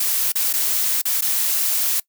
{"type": "noise with dropouts", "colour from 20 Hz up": "blue", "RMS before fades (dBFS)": -20, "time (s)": [0, 2], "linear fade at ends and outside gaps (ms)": 5, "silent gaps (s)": [[0.321, 0.354], [0.529, 0.536], [1.017, 1.053], [1.21, 1.221]], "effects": ["noise-tail reverb RT60 0.1 s tail -22 dB re dry"]}